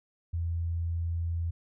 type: tone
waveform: sine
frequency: 84.2 Hz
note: E2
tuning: 37 cents sharp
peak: -28 dBFS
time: 0.33-1.51 s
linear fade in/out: 10 ms
effects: none